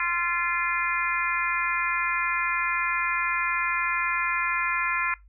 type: harmonic tone with a mistuned harmonic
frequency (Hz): 347.2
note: F4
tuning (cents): -10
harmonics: 3 / 4 / 5 / 6 / 7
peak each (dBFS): -30 / -30 / -30 / -30 / -30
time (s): 0-5.14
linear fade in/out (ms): 2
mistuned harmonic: 4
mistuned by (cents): -21
effects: noise-tail reverb RT60 0.2 s tail -22 dB re dry + added 50 Hz sine -50 dBFS peak until 5.28 s